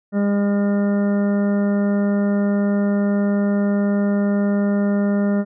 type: harmonic tone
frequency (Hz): 202.4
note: G#3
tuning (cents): -44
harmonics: 1 / 2 / 3 / 4 / 5 / 6 / 7 / 9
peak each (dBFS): -16 / -27 / -26 / -40 / -42 / -40 / -36 / -40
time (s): 0.12-5.45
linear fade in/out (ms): 50
effects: none